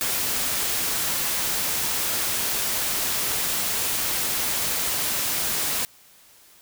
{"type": "noise", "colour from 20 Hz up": "white", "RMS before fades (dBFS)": -25, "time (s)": [0.01, 5.85], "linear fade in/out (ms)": 0, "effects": ["white hiss -53 dBFS RMS until 6.61 s"]}